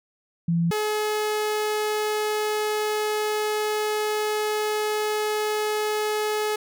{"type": "tone pair in turn", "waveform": ["sine", "sawtooth"], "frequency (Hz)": [168.8, 425.3], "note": ["E3", "G#4"], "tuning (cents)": [41, 41], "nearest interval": "octave + major third", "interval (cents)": 1600, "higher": "second", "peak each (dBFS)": -19, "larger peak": "neither", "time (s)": [[0.48, 0.71], [0.71, 6.56]], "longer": "second", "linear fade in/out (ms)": 5, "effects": []}